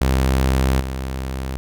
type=tone with level steps; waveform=sawtooth; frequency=65.7 Hz; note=C2; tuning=8 cents sharp; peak=-11 / -20 dBFS; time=0.01-1.57 s; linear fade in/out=0 ms; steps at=0.8 s; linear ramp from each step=10 ms; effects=none